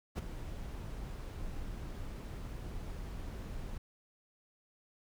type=noise with ADSR envelope; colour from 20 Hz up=brown; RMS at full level=-31 dBFS; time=0.15-3.78 s; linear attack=35 ms; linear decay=12 ms; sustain=-11 dB; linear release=5 ms; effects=none